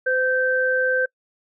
sine tone pair together, 512.3 / 1556 Hz, C5 / G6, -37 / -13 cents, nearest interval octave + perfect fifth, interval 1924 cents, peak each -21 / -20 dBFS, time 0.06-1.06 s, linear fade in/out 10 ms, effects noise-tail reverb RT60 0.1 s tail -26 dB re dry

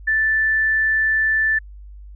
sine tone, 1760 Hz, A6, in tune, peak -15 dBFS, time 0.07-1.59 s, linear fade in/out 10 ms, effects added 50 Hz sine -36 dBFS peak until 2.15 s

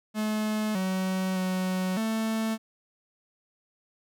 45% pulse tone with pitch steps, 214.7 / 187.8 / 185.6 / 221.7 Hz, A3 / F#3 / F#3 / A3, -42 / +26 / +6 / +13 cents, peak -26 dBFS, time 0.14-2.58 s, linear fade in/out 50 ms, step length 610 ms, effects none

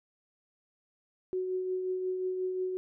sine tone with tremolo, 370.4 Hz, F#4, 2 cents sharp, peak -28 dBFS, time 1.33-2.77 s, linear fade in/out 0 ms, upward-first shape triangle, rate 5.6 Hz, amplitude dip 40%, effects none

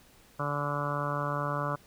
harmonic tone, 144.9 Hz, D3, 23 cents flat, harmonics 1 / 2 / 3 / 4 / 5 / 6 / 7 / 8 / 9 / 10, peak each -34 / -41 / -43 / -36 / -44 / -44 / -37 / -36 / -38 / -41 dBFS, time 0.39-1.76 s, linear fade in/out 10 ms, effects pink hiss -59 dBFS RMS until 1.86 s

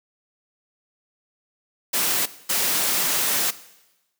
white noise bursts at uneven times, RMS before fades -22 dBFS, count 2, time 1.93-2.26 / 2.49-3.51 s, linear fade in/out 10 ms, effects noise-tail reverb RT60 1.0 s tail -17 dB re dry + high-pass 150 Hz 12 dB/octave

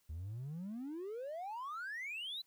triangle exponential sweep, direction up, 73.42 to 4087 Hz, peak -38 dBFS, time 0.09-2.42 s, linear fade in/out 10 ms, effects tanh soft clip ceiling -36 dBFS + white hiss -75 dBFS RMS until 2.46 s

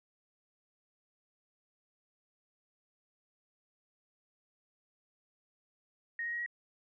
sine tone with pitch steps, 1864.7 / 1878.8 / 1892.9 / 1907.2 Hz, A#6 / A#6 / A#6 / A#6, 0 / +13 / +26 / +39 cents, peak -34 dBFS, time 6.19-6.462 s, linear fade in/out 2 ms, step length 68 ms, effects none

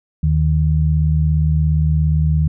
sine tone pair together, 77.25 / 154.5 Hz, D#2 / D#3, -12 / -12 cents, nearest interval octave, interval 1200 cents, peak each -15 dBFS, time 0.23-2.48 s, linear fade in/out 5 ms, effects none

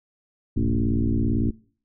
sine tone with frequency modulation, 106.3 Hz, G#2, 41 cents sharp, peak -19 dBFS, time 0.56-1.51 s, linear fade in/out 10 ms, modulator 58.1 Hz, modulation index 3.6, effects noise-tail reverb RT60 0.5 s tail -24 dB re dry

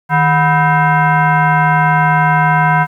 sine tone with frequency modulation, 414.1 Hz, G#4, 5 cents flat, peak -8 dBFS, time 0.09-2.87 s, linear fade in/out 50 ms, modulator 571 Hz, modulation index 2.3, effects 8-bit

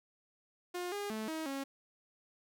sawtooth tone with pitch steps, 356.1 / 407.5 / 218.2 / 318 / 273.7 Hz, F4 / G#4 / A3 / D#4 / C#4, +34 / -33 / -14 / +38 / -22 cents, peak -33 dBFS, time 0.74-1.64 s, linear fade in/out 10 ms, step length 180 ms, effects none

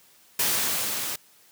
white noise with level ramp, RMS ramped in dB -23 to -31 dBFS, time 0.39-1.16 s, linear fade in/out 5 ms, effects white hiss -57 dBFS RMS until 1.51 s + high-pass 100 Hz 12 dB/octave

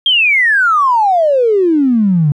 triangle exponential sweep, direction down, 3263 to 140.3 Hz, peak -4 dBFS, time 0.06-2.32 s, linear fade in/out 2 ms, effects tanh soft clip ceiling -6 dBFS + resampled to 24000 Hz

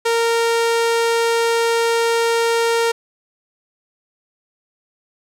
sawtooth tone, 462.3 Hz, A#4, 14 cents flat, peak -11 dBFS, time 0.05-2.92 s, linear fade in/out 10 ms, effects low-pass 10000 Hz 12 dB/octave + 8-bit

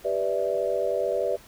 sine chord, E minor seventh, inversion first, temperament equal with one note detuned, 392 / 493.9 / 587.3 / 656.6 Hz, G4 / B4 / D5 / E5, 0 / 0 / 0 / -7 cents, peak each -30 / -28 / -27 / -30 dBFS, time 0.04-1.37 s, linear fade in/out 20 ms, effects pink hiss -51 dBFS RMS until 1.47 s

